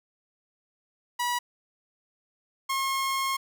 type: tone pair in turn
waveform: sawtooth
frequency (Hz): 971 / 1077.4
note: B5 / C#6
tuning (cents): -30 / -50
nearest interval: major second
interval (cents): 180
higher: second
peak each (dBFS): -22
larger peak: neither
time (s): 1.19-1.39 / 2.69-3.37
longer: second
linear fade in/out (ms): 10
effects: none